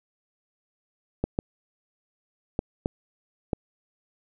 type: clicks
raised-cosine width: 2 ms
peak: -11 dBFS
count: 5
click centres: 1.24 / 1.389 / 2.591 / 2.859 / 3.532 s
effects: none